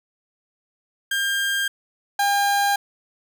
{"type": "tone pair in turn", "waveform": "30% pulse", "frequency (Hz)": [1600, 805.3], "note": ["G6", "G5"], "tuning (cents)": [35, 46], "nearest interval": "octave", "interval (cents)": 1189, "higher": "first", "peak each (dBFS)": [-18, -15], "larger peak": "second", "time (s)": [[1.11, 1.68], [2.19, 2.76]], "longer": "neither", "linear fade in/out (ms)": 5, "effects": []}